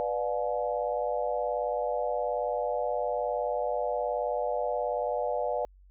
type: chord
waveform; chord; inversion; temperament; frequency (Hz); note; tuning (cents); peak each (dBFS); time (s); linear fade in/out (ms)
sine; B diminished seventh; none; just; 493.9 / 592.7 / 711.2 / 853.4; B4 / D5 / F5 / Ab5; 0 / +16 / +31 / +47; -32 / -31 / -33 / -36; 0-5.65; 0
effects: added 47 Hz sine -53 dBFS peak until 5.9 s